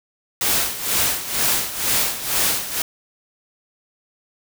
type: noise with tremolo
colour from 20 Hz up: white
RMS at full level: -18 dBFS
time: 0.41-2.82 s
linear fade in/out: 2 ms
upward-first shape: sine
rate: 2.1 Hz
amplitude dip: 75%
effects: none